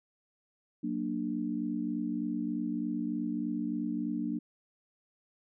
sine chord, Gb augmented, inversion none, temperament equal with one note detuned, 185 / 233.1 / 296.4 Hz, Gb3 / Bb3 / D4, 0 / 0 / +16 cents, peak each -38 / -34 / -34 dBFS, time 0.83-4.39 s, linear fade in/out 10 ms, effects none

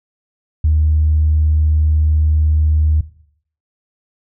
sine tone, 77 Hz, D#2, 17 cents flat, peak -9 dBFS, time 0.64-3.01 s, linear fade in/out 5 ms, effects noise-tail reverb RT60 0.6 s tail -17 dB re dry + tanh soft clip ceiling -5 dBFS

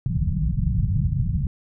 white low-pass noise, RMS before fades -22 dBFS, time 0.06-1.47 s, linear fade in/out 2 ms, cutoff 170 Hz, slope 48 dB/octave, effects none

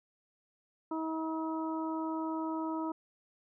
harmonic tone, 319.8 Hz, D#4, 48 cents sharp, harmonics 1 / 2 / 3 / 4, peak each -34 / -43 / -39 / -44 dBFS, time 0.91-2.92 s, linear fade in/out 5 ms, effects none

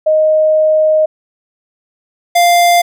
sine / square tone pair in turn, 622.3 / 696.9 Hz, D#5 / F5, 0 / -4 cents, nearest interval major second, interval 196 cents, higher second, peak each -7 dBFS, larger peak neither, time 0.06-1.06 / 2.35-2.82 s, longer first, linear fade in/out 10 ms, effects none

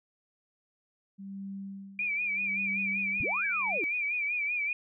sine tone with tremolo, 196 Hz, G3, in tune, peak -36 dBFS, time 1.18-3.79 s, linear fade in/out 20 ms, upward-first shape sine, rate 0.76 Hz, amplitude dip 95%
sine tone with vibrato, 2374 Hz, D7, 18 cents sharp, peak -28 dBFS, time 1.99-4.73 s, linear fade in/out 2 ms, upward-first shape sine, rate 5.2 Hz, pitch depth 76 cents each way
sine linear two-way sweep, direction up then down, 46.62 to 1697 to 289.6 Hz, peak -33 dBFS, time 3.2-3.84 s, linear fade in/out 0 ms, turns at 3.45 s
effects none

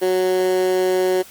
15% pulse tone with high-pass filter, 184.8 Hz, F#3, 2 cents flat, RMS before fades -18 dBFS, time 0.01-1.23 s, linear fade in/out 20 ms, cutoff 390 Hz, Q 3.7, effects white hiss -43 dBFS RMS until 1.3 s + Opus 32 kbps

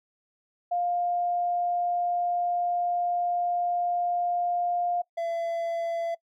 sine / triangle tone pair in turn, 704 / 673.6 Hz, F5 / E5, +14 / +37 cents, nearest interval minor second, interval 77 cents, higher first, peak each -24 / -25 dBFS, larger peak first, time 0.71-5.02 / 5.17-6.15 s, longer first, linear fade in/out 10 ms, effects noise-tail reverb RT60 0.1 s tail -21 dB re dry

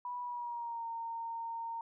sine tone with pitch glide, 980 to 919.7 Hz, B5 to A#5, -14 to -24 cents, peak -37 dBFS, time 0.05-1.81 s, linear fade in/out 2 ms, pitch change -110 cents, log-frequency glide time 0.21-0.86 s, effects none

